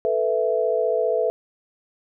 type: chord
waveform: sine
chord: A suspended second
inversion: none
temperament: just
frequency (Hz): 440 / 495 / 660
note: A4 / B4 / E5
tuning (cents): 0 / +4 / +2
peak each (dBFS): -23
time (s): 0.05-1.3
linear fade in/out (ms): 0
effects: none